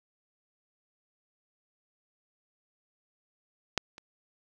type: clicks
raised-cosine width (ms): 0.2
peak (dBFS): -8 / -28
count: 2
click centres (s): 3.777 / 3.981
effects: none